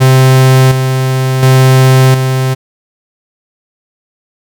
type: tone with tremolo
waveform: 45% pulse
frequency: 130.81 Hz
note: C3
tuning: in tune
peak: -3 dBFS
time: 0-2.55 s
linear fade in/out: 20 ms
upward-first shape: square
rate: 0.7 Hz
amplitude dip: 50%
effects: none

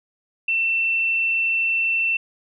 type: tone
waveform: sine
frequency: 2687 Hz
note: E7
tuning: 33 cents sharp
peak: -18 dBFS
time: 0.48-2.17 s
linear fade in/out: 5 ms
effects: none

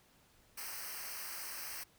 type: noise with comb filter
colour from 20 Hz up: white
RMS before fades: -44 dBFS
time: 0.57-1.84 s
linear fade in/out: 10 ms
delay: 0.28 ms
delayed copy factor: -0.9
effects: pink hiss -67 dBFS RMS until 1.98 s

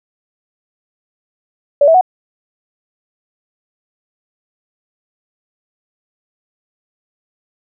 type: tone with pitch steps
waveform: sine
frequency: 573 / 650.6 / 738.8 Hz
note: D5 / E5 / F#5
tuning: -43 / -23 / -3 cents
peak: -5 dBFS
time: 1.81-2.011 s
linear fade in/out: 5 ms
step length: 67 ms
effects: none

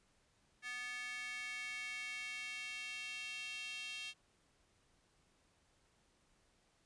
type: tone with high-pass filter sweep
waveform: square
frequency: 246.9 Hz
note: B3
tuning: in tune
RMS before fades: -45 dBFS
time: 0.62-4.14 s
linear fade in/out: 50 ms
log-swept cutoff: 1900 to 2900 Hz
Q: 4.4
effects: pink hiss -74 dBFS RMS until 6.85 s + resampled to 22050 Hz

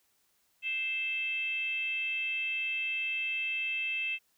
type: tone with frequency modulation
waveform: sine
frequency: 2637 Hz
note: E7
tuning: in tune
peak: -30 dBFS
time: 0.62-4.19 s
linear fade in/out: 50 ms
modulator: 544 Hz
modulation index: 0.55
effects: white hiss -72 dBFS RMS until 4.37 s

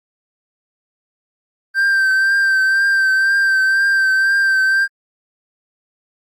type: tone with vibrato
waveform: triangle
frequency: 1568 Hz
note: G6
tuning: in tune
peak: -10 dBFS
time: 1.74-4.88 s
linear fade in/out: 50 ms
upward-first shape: triangle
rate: 2 Hz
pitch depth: 32 cents each way
effects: Opus 32 kbps

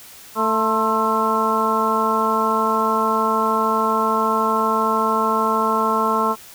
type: harmonic tone with a mistuned harmonic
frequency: 221.7 Hz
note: A3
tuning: 13 cents sharp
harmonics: 1 / 2 / 3 / 4 / 5 / 6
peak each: -25 / -24 / -27 / -24 / -20 / -23 dBFS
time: 0.35-6.36 s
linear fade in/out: 50 ms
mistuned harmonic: 5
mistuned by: -62 cents
effects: white hiss -42 dBFS RMS until 6.54 s

